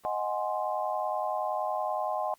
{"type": "chord", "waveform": "sine", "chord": "Ab dominant seventh", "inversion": "second", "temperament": "equal", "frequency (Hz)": [622.3, 740, 830.6, 1046.5], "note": ["Eb5", "Gb5", "Ab5", "C6"], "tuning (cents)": [0, 0, 0, 0], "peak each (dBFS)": [-33, -33, -34, -35], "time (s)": [0.05, 2.34], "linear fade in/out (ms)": 0, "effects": ["white hiss -65 dBFS RMS until 2.38 s", "Opus 48 kbps"]}